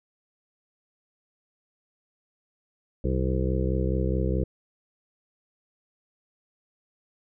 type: harmonic tone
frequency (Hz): 64.7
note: C2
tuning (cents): -19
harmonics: 1 / 2 / 3 / 5 / 6 / 7 / 8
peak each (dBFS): -26 / -29 / -31 / -33 / -34 / -34 / -35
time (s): 3.04-4.44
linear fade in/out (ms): 5
effects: none